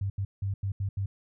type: tone bursts at uneven times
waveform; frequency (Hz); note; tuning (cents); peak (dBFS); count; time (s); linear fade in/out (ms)
sine; 98.4; G2; +7; -27; 6; 0.01-0.1 / 0.18-0.25 / 0.42-0.54 / 0.63-0.72 / 0.8-0.89 / 0.97-1.06; 5
effects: none